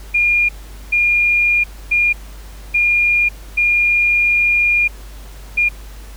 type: tone bursts at uneven times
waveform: sine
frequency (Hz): 2418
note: D7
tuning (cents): +50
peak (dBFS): -11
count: 6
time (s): 0.14-0.49 / 0.92-1.64 / 1.91-2.13 / 2.74-3.29 / 3.57-4.88 / 5.57-5.69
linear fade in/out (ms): 10
effects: added 50 Hz sine -32 dBFS peak until 6.16 s + pink hiss -42 dBFS RMS until 6.16 s